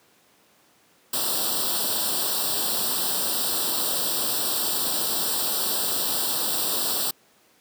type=noise with comb filter; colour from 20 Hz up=white; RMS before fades=-25 dBFS; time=1.13-7.11 s; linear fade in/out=5 ms; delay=0.23 ms; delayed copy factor=+0.9; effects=pink hiss -59 dBFS RMS until 7.6 s + high-pass 200 Hz 12 dB/octave